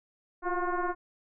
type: tone with frequency modulation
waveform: sine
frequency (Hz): 365.3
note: F#4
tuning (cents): -22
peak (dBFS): -27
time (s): 0.42-0.95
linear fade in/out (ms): 50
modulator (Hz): 356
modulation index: 3
effects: none